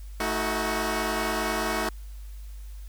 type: chord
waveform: 10% pulse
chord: D# diminished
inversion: second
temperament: equal with one note detuned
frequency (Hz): 220 / 317.7 / 370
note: A3 / D#4 / F#4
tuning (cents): 0 / +36 / 0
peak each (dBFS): -22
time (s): 0.2-1.89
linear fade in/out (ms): 2
effects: added 50 Hz sine -37 dBFS peak until 2.88 s + white hiss -57 dBFS RMS until 2.88 s